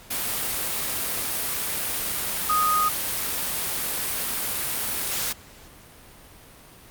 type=tone in noise; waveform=sine; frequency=1244.5 Hz; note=D#6; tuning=in tune; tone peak=-19 dBFS; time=2.49-2.89 s; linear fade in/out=10 ms; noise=white; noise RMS=-27 dBFS; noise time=0.1-5.33 s; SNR=+5 dB; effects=pink hiss -48 dBFS RMS until 6.9 s + Opus 48 kbps